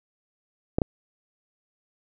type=clicks; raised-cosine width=2 ms; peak=-8 dBFS; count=2; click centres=0.785 / 0.818 s; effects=none